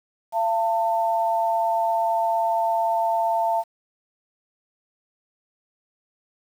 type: tone pair together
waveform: sine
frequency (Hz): 681 / 895.6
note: F5 / A5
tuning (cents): -44 / +30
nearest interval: perfect fourth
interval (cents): 474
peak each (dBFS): -22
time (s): 0.32-3.64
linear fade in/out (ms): 50
effects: 8-bit